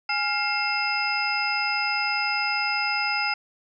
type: tone cluster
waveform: sine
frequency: 827 / 1395 / 2125 / 2677 / 5030 Hz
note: G#5 / F6 / C7 / E7 / D#8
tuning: -8 / -2 / +26 / +26 / +18 cents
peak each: -29 dBFS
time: 0.09-3.34 s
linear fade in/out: 5 ms
effects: none